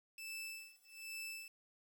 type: tone with tremolo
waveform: sawtooth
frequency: 2637 Hz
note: E7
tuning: in tune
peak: -40 dBFS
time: 0.18-1.48 s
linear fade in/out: 2 ms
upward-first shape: sine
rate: 1.2 Hz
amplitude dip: 95%
effects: 11-bit